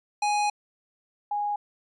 square / sine tone pair in turn, 830.6 / 824.9 Hz, G#5 / G#5, 0 / -12 cents, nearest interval unison, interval 12 cents, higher first, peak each -23 / -25 dBFS, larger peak first, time 0.22-0.5 / 1.31-1.56 s, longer first, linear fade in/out 5 ms, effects resampled to 22050 Hz

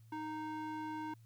square tone with band-pass filter, 309.9 Hz, D#4, 7 cents flat, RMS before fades -42 dBFS, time 0.12-1.14 s, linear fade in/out 5 ms, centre 820 Hz, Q 1.3, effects added 113 Hz sine -57 dBFS peak until 1.25 s + white hiss -75 dBFS RMS until 1.25 s

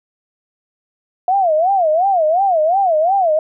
sine tone with vibrato, 698.5 Hz, F5, in tune, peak -11 dBFS, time 1.28-3.39 s, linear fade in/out 2 ms, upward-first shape sine, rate 2.8 Hz, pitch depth 230 cents each way, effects none

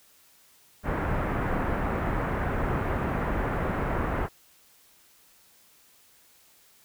pink low-pass noise, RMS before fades -28 dBFS, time 0.83-4.29 s, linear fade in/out 50 ms, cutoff 1800 Hz, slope 24 dB/octave, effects white hiss -59 dBFS RMS until 6.84 s

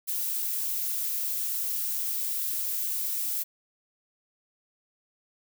violet noise, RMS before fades -30 dBFS, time 0.07-3.44 s, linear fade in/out 20 ms, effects none

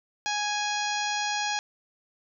harmonic tone with a mistuned harmonic, 830.6 Hz, G#5, in tune, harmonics 1 / 2 / 3 / 4 / 5 / 6 / 7 / 8, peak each -30 / -33 / -35 / -36 / -37 / -38 / -38 / -39 dBFS, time 0.26-1.59 s, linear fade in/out 0 ms, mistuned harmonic 7, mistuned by -32 cents, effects none

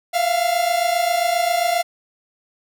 45% pulse tone pair together, 675.5 / 703 Hz, E5 / F5, +42 / +11 cents, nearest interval minor second, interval 69 cents, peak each -21 / -19 dBFS, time 0.13-1.83 s, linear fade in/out 20 ms, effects none

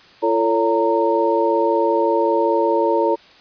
sine tone cluster, 340.6 / 445.9 / 562 / 923 Hz, F4 / A4 / C#5 / A#5, -43 / +23 / +24 / -17 cents, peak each -20 dBFS, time 0.22-3.16 s, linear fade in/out 20 ms, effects white hiss -47 dBFS RMS until 3.4 s + resampled to 11025 Hz

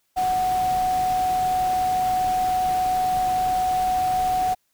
sine tone in noise, 740 Hz, F#5, in tune, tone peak -19 dBFS, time 0.16-4.55 s, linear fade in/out 20 ms, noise pink, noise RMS -35 dBFS, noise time 0.16-4.55 s, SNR +13 dB, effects white hiss -70 dBFS RMS until 4.73 s

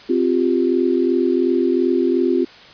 sine chord, C suspended fourth, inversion none, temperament equal, 261.6 / 349.2 / 392 Hz, C4 / F4 / G4, 0 / 0 / 0 cents, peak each -19 / -17 / -21 dBFS, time 0.09-2.45 s, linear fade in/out 10 ms, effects white hiss -42 dBFS RMS until 2.73 s + resampled to 11025 Hz

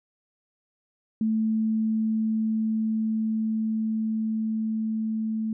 sine tone with level ramp, 220 Hz, A3, in tune, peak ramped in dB -21 to -25 dBFS, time 1.21-5.53 s, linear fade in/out 2 ms, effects none

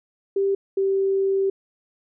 sine tone pair in turn, 393.3 / 388.8 Hz, G4 / G4, +6 / -14 cents, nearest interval unison, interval 20 cents, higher first, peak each -18 dBFS, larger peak neither, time 0.36-0.55 / 0.77-1.5 s, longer second, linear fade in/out 5 ms, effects none

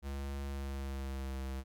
square tone with pitch glide, 69.3 to 66.48 Hz, C#2 to C2, 0 to +28 cents, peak -38 dBFS, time 0.02-1.64 s, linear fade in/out 50 ms, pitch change -72 cents, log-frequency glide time 0.45-1.39 s, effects none

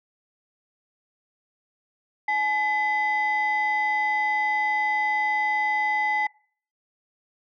sine tone pair together, 848.1 / 2013 Hz, G#5 / B6, +36 / +33 cents, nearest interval octave + minor third, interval 1497 cents, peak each -23 dBFS, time 2.28-6.27 s, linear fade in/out 5 ms, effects noise-tail reverb RT60 0.5 s tail -25 dB re dry + tanh soft clip ceiling -16 dBFS

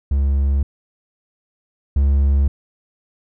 triangle tone pair in turn, 69.3 / 69.65 Hz, C#2 / C#2, 0 / +9 cents, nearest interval unison, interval 9 cents, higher second, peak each -12 / -10 dBFS, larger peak second, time 0.11-0.63 / 1.96-2.48 s, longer neither, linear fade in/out 5 ms, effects none

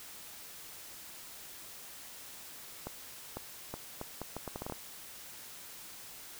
accelerating click train, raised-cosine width 1 ms, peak -24 dBFS, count 12, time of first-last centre 2.87-4.723 s, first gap 500 ms, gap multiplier 0.74, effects white hiss -49 dBFS RMS until 6.39 s

